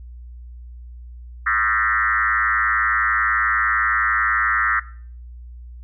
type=tone with frequency modulation; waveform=sine; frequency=1568 Hz; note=G6; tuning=in tune; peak=-16 dBFS; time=1.46-4.8 s; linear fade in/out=10 ms; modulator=111 Hz; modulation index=3.3; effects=noise-tail reverb RT60 0.5 s tail -19 dB re dry + added 60 Hz sine -35 dBFS peak until 5.83 s